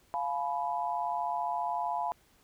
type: chord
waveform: sine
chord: F diminished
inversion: none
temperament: equal with one note detuned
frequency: 698.5 / 852.5 / 987.8 Hz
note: F5 / Ab5 / Cb6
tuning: 0 / +45 / 0 cents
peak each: -34 dBFS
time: 0.14-2.12 s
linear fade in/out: 0 ms
effects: pink hiss -65 dBFS RMS until 2.43 s